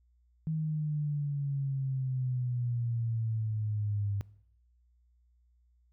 sine exponential sweep, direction down, 159.2 to 99.8 Hz, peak -29 dBFS, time 0.47-4.21 s, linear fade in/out 0 ms, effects noise-tail reverb RT60 0.7 s tail -22 dB re dry + added 60 Hz sine -64 dBFS peak until 5.92 s

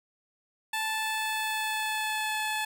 15% pulse tone with pitch glide, 877 to 862.4 Hz, A5 to A5, -6 to -35 cents, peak -22 dBFS, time 0.73-2.65 s, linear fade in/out 5 ms, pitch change -29 cents, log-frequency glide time 0.86-2.36 s, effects none

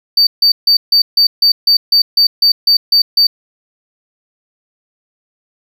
triangle tone bursts, 4601 Hz, D8, 36 cents flat, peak -5 dBFS, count 13, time 0.17-3.27 s, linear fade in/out 5 ms, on 100 ms, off 150 ms, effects none

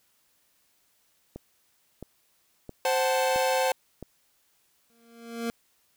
click train, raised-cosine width 2 ms, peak -25 dBFS, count 5, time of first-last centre 1.36-4.027 s, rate 1.5 Hz
45% pulse chord, F# diminished, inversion second, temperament equal with one note detuned, 523.3 / 747.3 / 880 Hz, C5 / F#5 / A5, 0 / +17 / 0 cents, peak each -25 / -29 / -29 dBFS, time 2.85-3.72 s, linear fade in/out 2 ms
25% pulse tone with exponential growth, 232.2 Hz, A#3, 7 cents flat, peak -23 dBFS, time 4.9-5.5 s, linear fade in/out 0 ms, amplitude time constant 130 ms
effects white hiss -68 dBFS RMS until 5.96 s

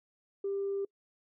sine tone, 396 Hz, G4, 18 cents sharp, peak -30 dBFS, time 0.44-0.85 s, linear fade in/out 5 ms, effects noise-tail reverb RT60 0.1 s tail -26 dB re dry + tanh soft clip ceiling -26 dBFS

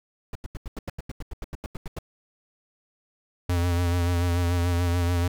brown noise bursts, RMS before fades -32 dBFS, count 16, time 0.33-1.988 s, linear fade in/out 2 ms, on 23 ms, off 86 ms
square tone with vibrato, 87.31 Hz, F2, in tune, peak -22 dBFS, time 3.49-5.28 s, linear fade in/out 5 ms, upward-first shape sine, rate 6.9 Hz, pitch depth 36 cents each way
effects none

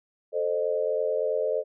sine chord, A diminished, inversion none, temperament equal with one note detuned, 440 / 523.3 / 612.3 Hz, A4 / C5 / Eb5, 0 / 0 / -28 cents, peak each -28 dBFS, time 0.32-1.64 s, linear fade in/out 50 ms, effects none

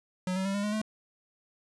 square tone with pitch steps, 183.7 / 189.74 / 195.98 / 202.4 / 209.1 / 215.9 Hz, F#3 / F#3 / G3 / G#3 / G#3 / A3, -12 / +44 / 0 / -44 / +12 / -33 cents, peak -29 dBFS, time 0.27-0.816 s, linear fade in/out 2 ms, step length 91 ms, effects resampled to 24000 Hz + 10-bit

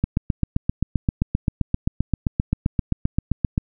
click train, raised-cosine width 5 ms, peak -6 dBFS, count 28, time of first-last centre 0.04-3.579 s, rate 7.63 Hz, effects none

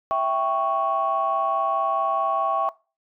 sine chord, C# diminished, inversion first, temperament equal, 659.3 / 784 / 1108.7 Hz, E5 / G5 / C#6, 0 / 0 / 0 cents, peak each -24 / -25 / -22 dBFS, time 0.11-2.69 s, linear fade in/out 0 ms, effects noise-tail reverb RT60 0.3 s tail -20 dB re dry + tanh soft clip ceiling -12 dBFS

